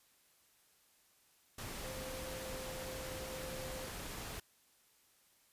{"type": "tone in noise", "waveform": "sine", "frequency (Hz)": 520, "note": "C5", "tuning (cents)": -11, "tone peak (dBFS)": -46, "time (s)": [1.84, 3.87], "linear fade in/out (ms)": 5, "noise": "pink", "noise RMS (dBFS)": -45, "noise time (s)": [1.58, 4.4], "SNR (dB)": -4, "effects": ["white hiss -70 dBFS RMS until 5.52 s", "resampled to 32000 Hz"]}